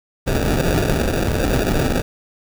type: noise with sample-and-hold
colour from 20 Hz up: pink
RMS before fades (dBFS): -18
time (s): 0.26-2.02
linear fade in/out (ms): 20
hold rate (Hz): 1050
effects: none